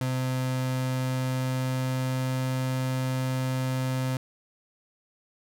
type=tone with pitch glide; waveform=35% pulse; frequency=128.9 to 129.72 Hz; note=C3 to C3; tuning=-26 to -15 cents; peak=-24 dBFS; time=0.01-4.17 s; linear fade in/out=2 ms; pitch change=+11 cents; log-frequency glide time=0.49-2.59 s; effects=none